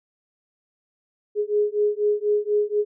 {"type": "beating tone pair", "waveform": "sine", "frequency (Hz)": [415.1, 419.2], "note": ["G#4", "G#4"], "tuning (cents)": [-1, 16], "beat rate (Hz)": 4.1, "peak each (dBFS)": [-22, -22], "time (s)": [1.35, 2.85], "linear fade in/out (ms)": 50, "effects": []}